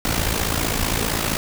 pink noise with amplitude modulation, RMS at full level -19 dBFS, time 0.05-1.37 s, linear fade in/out 0 ms, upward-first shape sine, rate 55.4 Hz, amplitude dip 70%, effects none

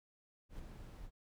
brown noise with ADSR envelope, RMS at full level -45 dBFS, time 0.49-1.11 s, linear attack 100 ms, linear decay 8 ms, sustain -5 dB, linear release 60 ms, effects none

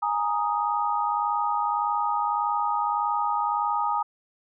sine chord, Ab suspended second, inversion none, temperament equal, 830.6 / 932.3 / 1244.5 Hz, Ab5 / Bb5 / Eb6, 0 / 0 / 0 cents, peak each -27 dBFS, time 0.02-4.03 s, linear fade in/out 10 ms, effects none

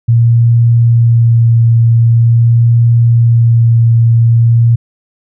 sine tone with vibrato, 116.54 Hz, A#2, in tune, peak -4 dBFS, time 0.08-4.76 s, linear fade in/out 10 ms, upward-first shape sine, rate 0.45 Hz, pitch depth 13 cents each way, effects none

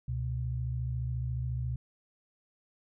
sine tone pair together, 69.5 / 123.73 Hz, C#2 / B2, +5 / +4 cents, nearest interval minor seventh, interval 999 cents, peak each -35 / -32 dBFS, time 0.08-1.76 s, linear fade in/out 5 ms, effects none

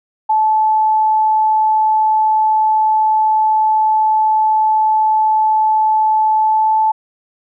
sine tone with pitch glide, 868 to 873 Hz, A5 to A5, -24 to -14 cents, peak -10 dBFS, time 0.29-6.92 s, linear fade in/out 10 ms, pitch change +10 cents, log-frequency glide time 6.36-6.76 s, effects none

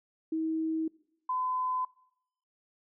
sine tone pair in turn, 320 / 1015.9 Hz, D#4 / B5, +49 / +49 cents, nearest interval octave + minor sixth, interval 2000 cents, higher second, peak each -28 dBFS, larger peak neither, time 0.32-0.88 / 1.29-1.85 s, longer neither, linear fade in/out 5 ms, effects noise-tail reverb RT60 0.8 s tail -23 dB re dry

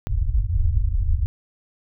pink low-pass noise, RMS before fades -20 dBFS, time 0.07-1.26 s, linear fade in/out 0 ms, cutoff 110 Hz, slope 96 dB/octave, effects none

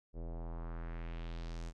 square tone with low-pass filter sweep, 41.78 Hz, E1, 24 cents sharp, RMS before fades -42 dBFS, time 0.13-1.73 s, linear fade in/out 50 ms, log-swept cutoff 480 to 7700 Hz, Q 1.7, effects none

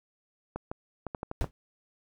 clicks, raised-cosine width 1 ms, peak -20 dBFS, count 7, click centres 0.56 / 0.715 / 1.067 / 1.148 / 1.231 / 1.314 / 1.443 s
brown noise with exponential decay, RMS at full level -25 dBFS, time 1.41-1.51 s, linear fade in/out 0 ms, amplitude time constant 21 ms
effects none

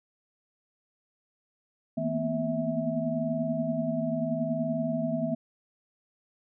sine tone cluster, 159.8 / 227.3 / 237.1 / 248.1 / 652 Hz, D#3 / A#3 / A#3 / B3 / E5, +47 / -43 / +30 / +8 / -19 cents, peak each -34 / -33 / -37 / -32 / -31 dBFS, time 1.97-5.35 s, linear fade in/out 10 ms, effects none

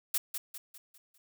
blue noise with echo, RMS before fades -29 dBFS, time 0.14-0.18 s, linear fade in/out 5 ms, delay 200 ms, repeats 5, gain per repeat -7 dB, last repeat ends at 1.18 s, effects none

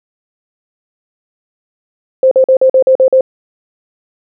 sine tone bursts, 523.3 Hz, C5, in tune, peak -4 dBFS, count 8, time 2.23-3.209 s, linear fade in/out 2 ms, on 83 ms, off 45 ms, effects none

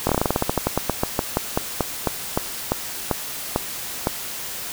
slowing click train, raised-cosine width 1 ms, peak -4 dBFS, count 26, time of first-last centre 0.07-4.071 s, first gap 22 ms, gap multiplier 1.14, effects white hiss -31 dBFS RMS until 4.72 s

